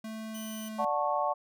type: tone with pitch glide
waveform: square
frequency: 220 to 217.7 Hz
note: A3 to A3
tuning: 0 to -18 cents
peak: -38 dBFS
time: 0.04-0.85 s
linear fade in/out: 5 ms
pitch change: -18 cents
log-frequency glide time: 0.29-0.63 s
type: tone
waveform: 10% pulse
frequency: 3024 Hz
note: F#7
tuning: 37 cents sharp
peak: -35 dBFS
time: 0.34-0.69 s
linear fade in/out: 10 ms
type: chord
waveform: sine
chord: D major seventh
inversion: none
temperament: just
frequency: 587.3 / 734.2 / 881 / 1101.2 Hz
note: D5 / F#5 / A5 / C#6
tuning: 0 / -14 / +2 / -12 cents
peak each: -32 dBFS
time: 0.78-1.34 s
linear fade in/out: 20 ms
effects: none